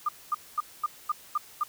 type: tone bursts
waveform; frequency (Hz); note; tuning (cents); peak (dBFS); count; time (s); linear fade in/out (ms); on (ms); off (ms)
sine; 1210; D#6; -49; -23; 7; 0.06-1.636; 5; 28; 230
effects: white hiss -51 dBFS RMS until 1.68 s